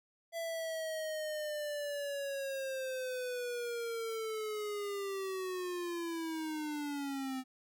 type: linear sweep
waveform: square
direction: down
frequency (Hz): 670 to 257.3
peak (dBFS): -37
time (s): 0.32-7.44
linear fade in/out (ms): 50
effects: none